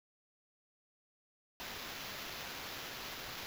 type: noise with sample-and-hold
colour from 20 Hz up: violet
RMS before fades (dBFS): -45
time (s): 1.6-3.46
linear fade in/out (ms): 0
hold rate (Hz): 8820
effects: none